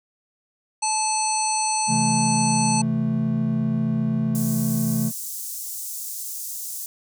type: harmonic tone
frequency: 870 Hz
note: A5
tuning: 20 cents flat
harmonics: 1 / 3 / 5 / 7 / 9 / 10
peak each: -23 / -32 / -30 / -29 / -30 / -28 dBFS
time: 0.82-2.82 s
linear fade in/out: 10 ms
type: chord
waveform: triangle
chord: A minor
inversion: first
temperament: just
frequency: 132 / 165 / 220 Hz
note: C3 / E3 / A3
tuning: +16 / +2 / 0 cents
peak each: -24 / -25 / -20 dBFS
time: 1.87-5.12 s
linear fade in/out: 50 ms
type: high-pass noise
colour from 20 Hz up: pink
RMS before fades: -32 dBFS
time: 4.35-6.86 s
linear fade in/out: 0 ms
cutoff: 6700 Hz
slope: 24 dB/octave
effects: none